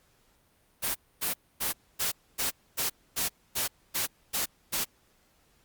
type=noise bursts; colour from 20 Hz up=white; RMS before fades=-29 dBFS; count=11; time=0.82-4.85 s; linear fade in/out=20 ms; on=130 ms; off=260 ms; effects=pink hiss -66 dBFS RMS until 5.64 s + Opus 48 kbps